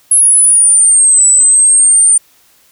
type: linear two-way sweep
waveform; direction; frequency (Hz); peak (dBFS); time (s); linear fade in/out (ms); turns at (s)
sine; down then up; 10730 to 7902 to 9050; -4; 0.11-2.18; 5; 1.26
effects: white hiss -49 dBFS RMS until 2.71 s